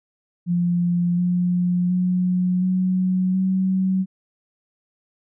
sine tone with pitch steps, 174.61 / 177.97 / 181.4 / 184.89 / 188.44 Hz, F3 / F3 / F#3 / F#3 / F#3, 0 / +33 / -34 / -1 / +32 cents, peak -17 dBFS, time 0.46-4.06 s, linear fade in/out 50 ms, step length 720 ms, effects none

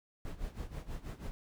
brown noise with tremolo, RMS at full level -39 dBFS, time 0.25-1.31 s, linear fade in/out 0 ms, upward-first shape sine, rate 6.2 Hz, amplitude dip 80%, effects none

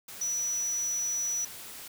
sine tone in noise, 5900 Hz, F#8, 6 cents flat, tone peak -28 dBFS, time 0.21-1.45 s, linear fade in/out 5 ms, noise white, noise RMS -44 dBFS, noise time 0.08-1.88 s, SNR +13 dB, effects none

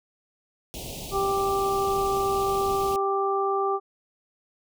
pink band-stop noise, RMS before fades -36 dBFS, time 0.74-2.96 s, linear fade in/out 0 ms, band 840 to 2500 Hz, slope 48 dB/octave
harmonic tone, 392.7 Hz, G4, 3 cents sharp, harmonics 1 / 2 / 3, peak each -25 / -28 / -27 dBFS, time 1.11-3.8 s, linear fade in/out 50 ms
effects none

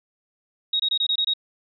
sine tone bursts, 3775 Hz, A#7, 21 cents sharp, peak -19 dBFS, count 7, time 0.73-1.337 s, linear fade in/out 5 ms, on 67 ms, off 23 ms, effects none

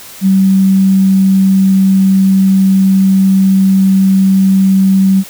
sine tone, 192 Hz, G3, 36 cents flat, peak -5 dBFS, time 0.21-5.24 s, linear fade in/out 50 ms, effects white hiss -32 dBFS RMS until 5.29 s

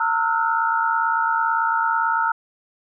sine tone cluster, 910 / 1306 / 1395 / 1453 Hz, A#5 / E6 / F6 / F#6, -42 / -17 / -2 / -32 cents, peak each -21 / -23 / -25 / -26 dBFS, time 0-2.32 s, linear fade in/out 5 ms, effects none

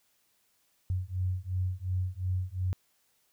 sine beating tone pair, 90.8 / 93.6 Hz, F#2 / F#2, -32 / +20 cents, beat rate 2.8 Hz, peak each -32 / -32 dBFS, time 0.9-2.73 s, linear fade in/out 0 ms, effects white hiss -71 dBFS RMS until 3.32 s

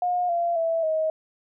sine tone with pitch steps, 716 / 686.8 / 658.9 / 632 Hz, F5 / F5 / E5 / D#5, +43 / -29 / -1 / +27 cents, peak -21 dBFS, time 0.02-1.1 s, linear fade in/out 2 ms, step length 270 ms, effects none

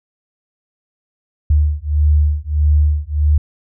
sine beating tone pair, 74 / 75.6 Hz, D2 / D#2, +14 / -49 cents, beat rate 1.6 Hz, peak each -14 dBFS, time 1.5-3.38 s, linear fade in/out 5 ms, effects none

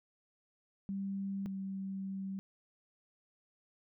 sine tone pair in turn, 196 / 193.19 Hz, G3 / G3, 0 / -25 cents, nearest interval unison, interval 25 cents, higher first, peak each -35 / -37 dBFS, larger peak first, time 0.89-1.46 / 1.46-2.39 s, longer second, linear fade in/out 0 ms, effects none

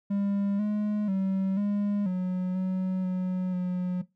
triangle tone with pitch steps, 200.2 / 209.6 / 191.7 / 204.2 / 183.1 / 186.4 / 183.9 / 180.9 Hz, G3 / G#3 / G3 / G#3 / F#3 / F#3 / F#3 / F#3, +37 / +16 / -38 / -29 / -18 / +13 / -10 / -39 cents, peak -23 dBFS, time 0.1-4.02 s, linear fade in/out 10 ms, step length 490 ms, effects noise-tail reverb RT60 0.2 s tail -18 dB re dry

